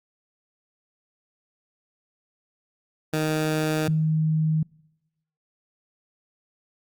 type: tone pair in turn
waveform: 15% pulse / sine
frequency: 155.4 / 156.93 Hz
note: D#3 / D#3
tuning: -2 / +15 cents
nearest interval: unison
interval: 17 cents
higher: second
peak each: -16 / -19 dBFS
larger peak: first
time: 3.13-3.88 / 3.88-4.63 s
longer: neither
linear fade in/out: 5 ms
effects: noise-tail reverb RT60 0.9 s tail -26 dB re dry + Opus 48 kbps